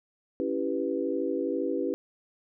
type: chord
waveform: sine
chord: C# half-diminished seventh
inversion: none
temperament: equal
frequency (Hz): 277.2 / 329.6 / 392 / 493.9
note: C#4 / E4 / G4 / B4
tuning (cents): 0 / 0 / 0 / 0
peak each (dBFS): -32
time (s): 0.4-1.94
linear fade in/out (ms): 0
effects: none